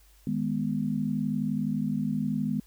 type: chord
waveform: sine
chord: G# minor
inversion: second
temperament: equal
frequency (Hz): 155.56 / 207.7 / 246.9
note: D#3 / G#3 / B3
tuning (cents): 0 / 0 / 0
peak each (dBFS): -32 / -29 / -30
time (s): 0.27-2.6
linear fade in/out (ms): 2
effects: added 50 Hz sine -56 dBFS peak until 2.66 s + white hiss -62 dBFS RMS until 2.66 s